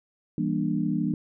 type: chord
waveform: sine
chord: E half-diminished seventh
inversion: none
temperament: just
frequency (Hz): 164.81 / 197.78 / 237.3 / 296.7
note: E3 / G3 / Bb3 / D4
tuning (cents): 0 / +16 / +31 / +18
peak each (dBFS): -29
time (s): 0.38-1.14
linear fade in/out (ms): 2
effects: none